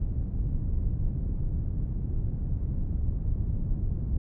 pink low-pass noise, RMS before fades -28 dBFS, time 0-4.18 s, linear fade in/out 5 ms, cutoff 120 Hz, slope 12 dB/octave, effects none

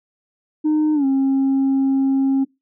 sine tone with pitch glide, 306.5 to 269.9 Hz, D#4 to C#4, -26 to -46 cents, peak -12 dBFS, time 0.64-2.45 s, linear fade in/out 20 ms, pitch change -220 cents, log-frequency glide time 0.94-1.05 s, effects noise-tail reverb RT60 0.2 s tail -21 dB re dry + tanh soft clip ceiling -13 dBFS

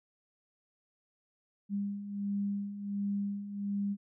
sine beating tone pair, 200.2 / 201.6 Hz, G3 / G3, +37 / +49 cents, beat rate 1.4 Hz, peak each -39 / -33 dBFS, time 1.69-3.97 s, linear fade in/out 50 ms, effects none

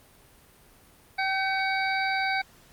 harmonic tone with a mistuned harmonic, 771 Hz, G5, 29 cents flat, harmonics 1 / 2 / 3 / 5 / 6, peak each -28 / -30 / -29 / -39 / -38 dBFS, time 1.18-2.42 s, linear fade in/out 10 ms, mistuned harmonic 3, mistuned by -48 cents, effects pink hiss -56 dBFS RMS until 2.72 s + Opus 32 kbps

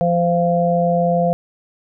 harmonic tone, 172.7 Hz, F3, 19 cents flat, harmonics 1 / 3 / 4, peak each -18 / -18 / -18 dBFS, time 0.01-1.33 s, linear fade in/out 0 ms, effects none

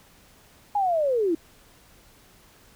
sine linear sweep, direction down, 838 to 311.1 Hz, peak -20 dBFS, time 0.75-1.35 s, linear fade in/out 5 ms, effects pink hiss -55 dBFS RMS until 2.75 s

